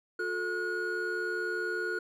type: tone cluster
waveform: triangle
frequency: 360.1 / 440.1 / 1445 Hz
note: F#4 / A4 / F#6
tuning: -47 / 0 / -41 cents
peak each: -34 / -35 / -31 dBFS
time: 0.19-1.99 s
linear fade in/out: 5 ms
effects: none